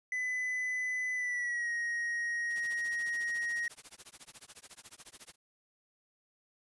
triangle tone with pitch glide, 2005 to 1881.6 Hz, B6 to A#6, +26 to +16 cents, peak -30 dBFS, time 0.12-3.68 s, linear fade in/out 2 ms, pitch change -110 cents, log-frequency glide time 1.15-1.71 s
white noise with tremolo, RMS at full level -48 dBFS, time 2.49-5.36 s, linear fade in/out 50 ms, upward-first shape sine, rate 14 Hz, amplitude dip 100%
effects resampled to 24000 Hz

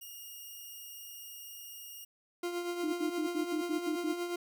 5% pulse tone, 2846 Hz, F7, 32 cents sharp, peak -36 dBFS, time 0.01-2.05 s, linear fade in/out 10 ms
40% pulse tone with tremolo, 349.2 Hz, F4, in tune, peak -31 dBFS, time 2.43-4.36 s, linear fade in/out 5 ms, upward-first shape triangle, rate 8.5 Hz, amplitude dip 55%
sine tone bursts, 310.4 Hz, D#4, 4 cents flat, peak -31 dBFS, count 8, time 2.83-4.134 s, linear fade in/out 10 ms, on 100 ms, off 72 ms
effects none

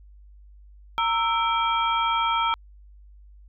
sine tone cluster, 922 / 1321 / 2333 / 3233 Hz, A#5 / E6 / D7 / G#7, -19 / +3 / -12 / -47 cents, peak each -24 / -24 / -31 / -30 dBFS, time 0.98-2.54 s, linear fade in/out 0 ms, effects added 50 Hz sine -46 dBFS peak until 3.48 s

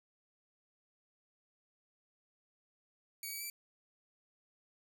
5% pulse tone with pitch steps, 2258 / 2281 / 2326 Hz, C#7 / C#7 / D7, +31 / +49 / -17 cents, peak -31 dBFS, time 3.23-3.5 s, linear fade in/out 2 ms, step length 90 ms, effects none

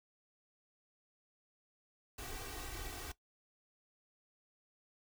pink noise with comb filter, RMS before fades -45 dBFS, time 2.18-3.12 s, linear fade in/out 5 ms, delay 2.6 ms, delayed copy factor +0.9, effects noise-tail reverb RT60 0.1 s tail -17 dB re dry

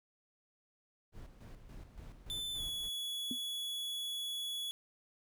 brown noise with tremolo, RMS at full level -49 dBFS, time 1.12-2.9 s, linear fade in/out 50 ms, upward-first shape square, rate 3.5 Hz, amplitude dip 55%
45% pulse tone with pitch glide, 3520 to 3386 Hz, A7 to G#7, 0 to +33 cents, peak -37 dBFS, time 2.3-4.71 s, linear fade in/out 0 ms, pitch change -67 cents, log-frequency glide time 2.56-2.62 s
sine tone with exponential decay, 248.3 Hz, B3, 9 cents sharp, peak -33 dBFS, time 3.31-3.39 s, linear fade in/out 2 ms, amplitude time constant 17 ms
effects none

